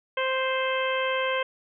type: harmonic tone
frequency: 523.3 Hz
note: C5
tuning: in tune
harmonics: 1 / 2 / 3 / 4 / 5 / 6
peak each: -27 / -30 / -32 / -33 / -34 / -35 dBFS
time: 0.17-1.43 s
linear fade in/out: 5 ms
effects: none